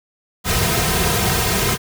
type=noise with comb filter; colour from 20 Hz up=pink; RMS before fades=-18 dBFS; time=0.44-1.78 s; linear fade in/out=50 ms; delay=3.5 ms; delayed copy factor=-0.85; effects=none